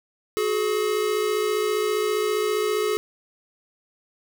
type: tone pair together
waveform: square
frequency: 370 / 425 Hz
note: F#4 / G#4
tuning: 0 / +40 cents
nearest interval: major second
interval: 240 cents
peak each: -28 / -23 dBFS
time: 0.37-2.97 s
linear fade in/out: 0 ms
effects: none